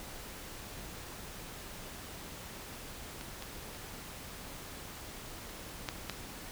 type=clicks; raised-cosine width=0.2 ms; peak=-25 / -24 / -30 / -17 / -18 dBFS; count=5; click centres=3.211 / 3.424 / 3.748 / 5.888 / 6.097 s; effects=pink hiss -46 dBFS RMS until 6.51 s

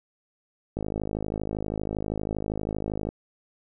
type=click train; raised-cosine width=2 ms; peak=-16 dBFS; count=123; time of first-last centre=0.77-3.089 s; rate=52.6 Hz; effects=none

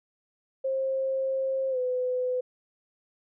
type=tone with pitch glide; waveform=sine; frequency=532 to 503.6 Hz; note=C5 to B4; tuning=+29 to +34 cents; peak=-25 dBFS; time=0.64-2.41 s; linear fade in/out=10 ms; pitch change=-95 cents; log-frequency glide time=1.7-1.78 s; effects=none

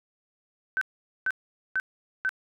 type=tone bursts; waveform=sine; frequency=1531 Hz; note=G6; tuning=41 cents flat; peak=-23 dBFS; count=4; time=0.77-2.292 s; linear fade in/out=0 ms; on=43 ms; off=450 ms; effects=none

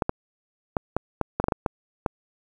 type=clicks; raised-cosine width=1 ms; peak=-8 dBFS; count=11; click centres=0.022 / 0.094 / 0.768 / 0.966 / 1.213 / 1.4 / 1.441 / 1.484 / 1.522 / 1.662 / 2.062 s; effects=8-bit

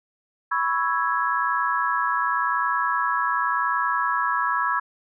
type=chord; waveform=sine; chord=C# minor seventh; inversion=third; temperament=equal; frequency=987.8 / 1108.7 / 1318.5 / 1661.2 Hz; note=B5 / C#6 / E6 / G#6; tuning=0 / 0 / 0 / 0 cents; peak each=-26 dBFS; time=0.51-4.8 s; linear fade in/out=10 ms; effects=none

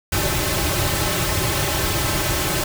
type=noise with comb filter; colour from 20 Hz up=pink; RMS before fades=-21 dBFS; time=0.12-2.64 s; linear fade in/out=5 ms; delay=4.2 ms; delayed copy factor=-0.85; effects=none

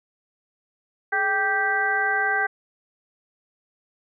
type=harmonic tone with a mistuned harmonic; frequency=392 Hz; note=G4; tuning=in tune; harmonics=1 / 2 / 3 / 4 / 5; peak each=-32 / -26 / -33 / -22 / -28 dBFS; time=1.12-2.47 s; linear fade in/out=10 ms; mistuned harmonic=1; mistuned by=+130 cents; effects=none

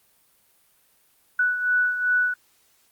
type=beating tone pair; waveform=sine; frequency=1480 / 1482.6 Hz; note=F#6 / F#6; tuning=0 / +3 cents; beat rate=2.6 Hz; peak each=-20 / -27 dBFS; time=1.39-2.34 s; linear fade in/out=5 ms; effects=white hiss -62 dBFS RMS until 2.91 s + Opus 32 kbps

